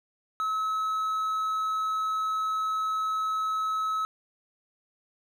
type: tone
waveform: triangle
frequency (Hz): 1290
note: E6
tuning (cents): -38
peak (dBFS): -24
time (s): 0.4-4.05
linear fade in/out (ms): 0
effects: none